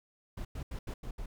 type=noise bursts at uneven times; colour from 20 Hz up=brown; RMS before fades=-39 dBFS; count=6; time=0.37-0.45 / 0.55-0.63 / 0.71-0.79 / 0.87-0.94 / 1.03-1.11 / 1.18-1.26 s; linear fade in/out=5 ms; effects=none